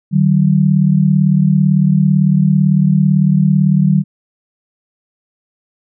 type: tone pair together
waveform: sine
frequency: 152 / 189.93 Hz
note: D#3 / F#3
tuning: -40 / +46 cents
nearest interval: major third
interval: 386 cents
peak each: -11 dBFS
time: 0.11-4.04 s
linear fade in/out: 50 ms
effects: none